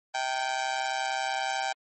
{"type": "tone with amplitude modulation", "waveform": "sawtooth", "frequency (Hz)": 780, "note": "G5", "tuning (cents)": -9, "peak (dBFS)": -20, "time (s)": [0.14, 1.73], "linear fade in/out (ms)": 10, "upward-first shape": "sine", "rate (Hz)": 131, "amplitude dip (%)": 85, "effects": ["MP3 32 kbps"]}